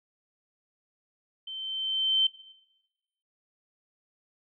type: tone with level ramp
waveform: sine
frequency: 3098 Hz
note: G7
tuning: 21 cents flat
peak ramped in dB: -36 to -19 dBFS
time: 1.47-2.27 s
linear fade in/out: 5 ms
effects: noise-tail reverb RT60 1.0 s tail -18 dB re dry